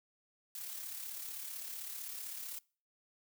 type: noise with amplitude modulation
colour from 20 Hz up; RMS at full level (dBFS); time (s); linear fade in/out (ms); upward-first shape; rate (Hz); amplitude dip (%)
blue; -42; 0.55-2.59; 2; sine; 35.7; 45
effects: noise-tail reverb RT60 0.4 s tail -24 dB re dry